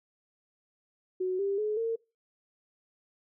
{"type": "tone with pitch steps", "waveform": "sine", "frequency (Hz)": [370, 396.6, 425, 455.5], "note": ["F#4", "G4", "G#4", "A#4"], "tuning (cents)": [0, 20, 40, -40], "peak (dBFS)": -27, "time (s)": [1.2, 1.96], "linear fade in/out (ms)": 10, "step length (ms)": 190, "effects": ["noise-tail reverb RT60 0.3 s tail -24 dB re dry"]}